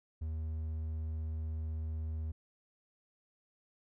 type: tone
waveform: triangle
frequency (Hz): 79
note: D#2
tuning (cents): +27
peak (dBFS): -33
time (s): 0.21-2.32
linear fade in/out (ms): 10
effects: none